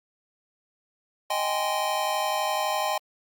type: chord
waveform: square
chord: Ab major seventh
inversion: second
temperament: just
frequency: 623 / 778.7 / 830.6 / 1038.3 Hz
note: Eb5 / G5 / Ab5 / C6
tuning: +2 / -12 / 0 / -14 cents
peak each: -31 dBFS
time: 1.3-2.98 s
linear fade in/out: 5 ms
effects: Opus 48 kbps